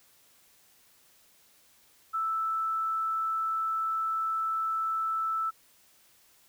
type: tone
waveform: sine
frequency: 1318.5 Hz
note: E6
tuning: in tune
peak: -27 dBFS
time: 2.13-5.51 s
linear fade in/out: 20 ms
effects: white hiss -62 dBFS RMS until 6.48 s